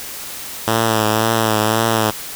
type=tone with vibrato; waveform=5% pulse; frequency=110.5 Hz; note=A2; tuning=8 cents sharp; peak=-3 dBFS; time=0.67-2.11 s; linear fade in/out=10 ms; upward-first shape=triangle; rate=1.9 Hz; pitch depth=58 cents each way; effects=white hiss -30 dBFS RMS until 2.35 s